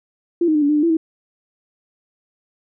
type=tone with pitch steps; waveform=sine; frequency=342.9 / 311.3 / 300.3 / 286.6 / 300.3 / 297.1 / 335.4 / 321.8 Hz; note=F4 / D#4 / D4 / D4 / D4 / D4 / E4 / E4; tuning=-32 / +1 / +39 / -42 / +39 / +20 / +30 / -42 cents; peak=-13 dBFS; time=0.41-0.97 s; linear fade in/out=5 ms; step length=70 ms; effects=none